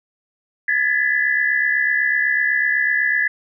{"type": "tone cluster", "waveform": "sine", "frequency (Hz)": [1682, 1750, 1992], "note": ["G#6", "A6", "B6"], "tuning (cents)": [22, -10, 14], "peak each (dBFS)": -20, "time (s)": [0.68, 3.28], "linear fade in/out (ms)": 5, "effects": []}